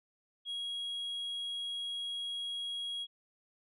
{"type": "tone", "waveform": "sine", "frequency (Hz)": 3300, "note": "G#7", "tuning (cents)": -12, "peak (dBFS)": -33, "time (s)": [0.45, 3.07], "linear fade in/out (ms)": 50, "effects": ["tanh soft clip ceiling -35 dBFS"]}